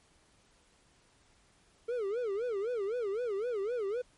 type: tone with vibrato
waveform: triangle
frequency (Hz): 440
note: A4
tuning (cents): 0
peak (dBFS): -29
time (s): 1.88-4.02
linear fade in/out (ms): 10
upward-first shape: sine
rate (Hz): 3.9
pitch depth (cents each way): 220
effects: pink hiss -66 dBFS RMS until 4.17 s + MP3 48 kbps